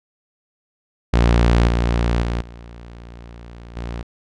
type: tone with level steps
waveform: sawtooth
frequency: 58.5 Hz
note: A#1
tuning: 7 cents sharp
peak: -8 / -12 / -16 / -32 / -22 dBFS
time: 1.13-4.03 s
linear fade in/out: 10 ms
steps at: 1.68 / 2.22 / 2.41 / 3.76 s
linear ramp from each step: 5 ms
effects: low-pass 5000 Hz 12 dB/octave